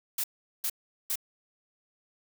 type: noise bursts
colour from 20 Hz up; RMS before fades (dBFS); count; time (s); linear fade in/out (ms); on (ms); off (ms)
blue; -30; 3; 0.18-1.157; 5; 59; 400
effects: none